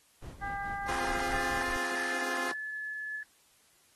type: noise with tremolo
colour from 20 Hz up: brown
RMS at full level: -41 dBFS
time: 0.22-1.77 s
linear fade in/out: 5 ms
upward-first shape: sine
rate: 4.7 Hz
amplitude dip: 65%
type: harmonic tone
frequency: 399.5 Hz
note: G4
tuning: 33 cents sharp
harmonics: 2 / 3 / 4 / 5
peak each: -36 / -44 / -39 / -46 dBFS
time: 0.41-1.63 s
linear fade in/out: 20 ms
type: chord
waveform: 10% pulse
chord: F minor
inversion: second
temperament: equal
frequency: 261.6 / 349.2 / 415.3 Hz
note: C4 / F4 / Ab4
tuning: 0 / 0 / 0 cents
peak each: -30 / -29 / -32 dBFS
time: 0.88-2.52 s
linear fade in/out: 5 ms
type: tone with pitch glide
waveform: sine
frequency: 1760 to 1719.8 Hz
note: A6 to A6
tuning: 0 to -40 cents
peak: -35 dBFS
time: 1.33-3.23 s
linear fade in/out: 2 ms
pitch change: -40 cents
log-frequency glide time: 1.71-2.78 s
effects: white hiss -65 dBFS RMS until 3.95 s + AAC 32 kbps